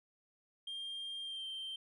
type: tone with pitch glide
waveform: sine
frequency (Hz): 3200 to 3138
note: G7 to G7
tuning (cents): +35 to +1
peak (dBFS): -38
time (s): 0.67-1.76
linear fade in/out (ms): 5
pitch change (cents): -34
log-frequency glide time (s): 1.22-1.46
effects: tanh soft clip ceiling -39 dBFS